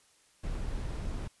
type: noise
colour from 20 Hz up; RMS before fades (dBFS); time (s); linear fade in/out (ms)
brown; -35; 0.43-1.28; 10
effects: white hiss -65 dBFS RMS until 1.4 s + resampled to 24000 Hz